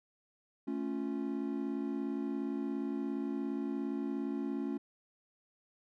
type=chord; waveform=triangle; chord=A augmented; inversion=none; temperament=equal; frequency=220 / 277.2 / 349.2 Hz; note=A3 / C#4 / E#4; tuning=0 / 0 / 0 cents; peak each=-37 / -34 / -39 dBFS; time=0.67-4.78 s; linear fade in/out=10 ms; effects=none